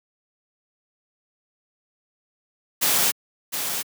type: noise with echo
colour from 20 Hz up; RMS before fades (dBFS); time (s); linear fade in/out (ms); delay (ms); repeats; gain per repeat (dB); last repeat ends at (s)
white; -20; 2.81-3.12; 20; 710; 1; -7; 3.83
effects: high-pass 150 Hz 12 dB/octave